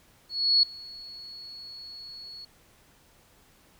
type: tone with ADSR envelope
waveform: sine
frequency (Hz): 4369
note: C#8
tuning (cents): -26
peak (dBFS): -16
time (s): 0.29-2.45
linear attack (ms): 340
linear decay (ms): 3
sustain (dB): -24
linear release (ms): 5
effects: pink hiss -60 dBFS RMS until 3.79 s